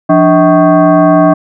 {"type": "tone with frequency modulation", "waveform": "sine", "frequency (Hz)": 172.9, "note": "F3", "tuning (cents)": -17, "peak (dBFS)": -3, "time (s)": [0.09, 1.34], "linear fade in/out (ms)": 10, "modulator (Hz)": 468, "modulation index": 1.7, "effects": []}